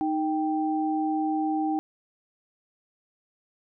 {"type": "tone pair together", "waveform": "sine", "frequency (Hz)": [311.1, 784], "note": ["D#4", "G5"], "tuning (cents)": [0, 0], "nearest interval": "octave + major third", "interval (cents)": 1600, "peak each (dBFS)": [-25, -28], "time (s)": [0.01, 1.79], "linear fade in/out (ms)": 0, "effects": []}